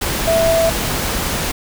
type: tone in noise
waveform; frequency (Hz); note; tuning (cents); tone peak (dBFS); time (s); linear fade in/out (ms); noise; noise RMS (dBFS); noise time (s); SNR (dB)
sine; 659.3; E5; 0; -12; 0.27-0.7; 10; pink; -20; 0.01-1.52; +5
effects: none